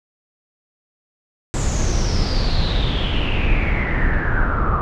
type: noise with low-pass filter sweep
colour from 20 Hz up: brown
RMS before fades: -18 dBFS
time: 1.54-4.81 s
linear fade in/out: 0 ms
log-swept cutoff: 7500 to 1200 Hz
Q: 8.9
effects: none